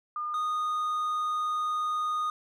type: tone pair in turn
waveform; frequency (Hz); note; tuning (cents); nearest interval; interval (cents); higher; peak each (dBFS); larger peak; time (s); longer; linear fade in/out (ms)
sine / triangle; 1212 / 1233.9; D#6 / D#6; -46 / -15; unison; 31; second; -30 / -25; second; 0.16-0.34 / 0.34-2.3; second; 2
effects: none